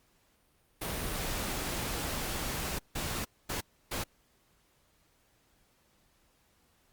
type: noise bursts at uneven times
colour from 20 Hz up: pink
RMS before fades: -35 dBFS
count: 4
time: 0.81-2.79 / 2.95-3.25 / 3.49-3.61 / 3.91-4.04 s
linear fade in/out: 10 ms
effects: pink hiss -69 dBFS RMS until 6.92 s + Opus 48 kbps